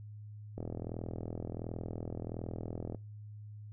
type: click train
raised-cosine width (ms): 2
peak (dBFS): -26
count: 99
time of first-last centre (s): 0.58-2.947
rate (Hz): 41.4
effects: noise-tail reverb RT60 0.3 s tail -24 dB re dry + added 105 Hz sine -45 dBFS peak until 3.72 s